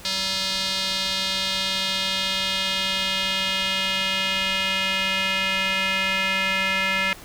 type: tone with band-pass filter sweep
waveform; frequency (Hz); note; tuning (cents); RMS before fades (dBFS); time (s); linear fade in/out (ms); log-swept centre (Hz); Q
square; 191.5; G3; -40; -24; 0.05-7.13; 0; 4300 to 2300; 2.6
effects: pink hiss -43 dBFS RMS until 7.24 s